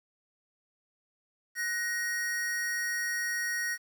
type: tone pair together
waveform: square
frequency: 1480 / 1879.3 Hz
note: F#6 / A#6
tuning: 0 / +14 cents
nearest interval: major third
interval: 414 cents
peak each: -39 / -31 dBFS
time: 1.55-3.78 s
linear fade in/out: 50 ms
effects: 10-bit